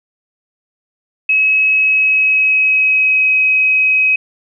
sine tone with pitch glide, 2565 to 2537 Hz, E7 to D#7, -48 to +33 cents, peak -9 dBFS, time 1.29-4.16 s, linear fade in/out 5 ms, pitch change -19 cents, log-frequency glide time 1.69-3.34 s, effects none

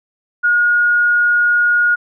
sine tone, 1438 Hz, F#6, 50 cents flat, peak -10 dBFS, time 0.43-1.96 s, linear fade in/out 20 ms, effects none

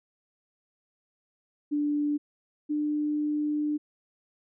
sine tone pair in turn, 293.7 / 298.5 Hz, D4 / D4, 0 / +28 cents, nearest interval unison, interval 28 cents, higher second, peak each -24 / -25 dBFS, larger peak first, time 1.71-2.18 / 2.69-3.78 s, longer second, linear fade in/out 20 ms, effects none

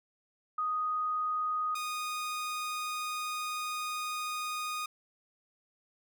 sine / sawtooth tone pair in turn, 1244.5 / 1235.9 Hz, D#6 / D#6, 0 / -12 cents, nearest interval unison, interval 12 cents, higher first, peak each -29 / -30 dBFS, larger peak first, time 0.58-1.75 / 1.75-4.86 s, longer second, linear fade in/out 5 ms, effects none

